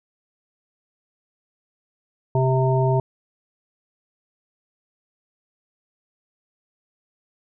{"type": "harmonic tone", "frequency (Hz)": 130.81, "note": "C3", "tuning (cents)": 0, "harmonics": [1, 3, 5, 7], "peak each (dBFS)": [-18, -23, -25, -26], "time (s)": [2.35, 3], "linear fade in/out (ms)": 2, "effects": []}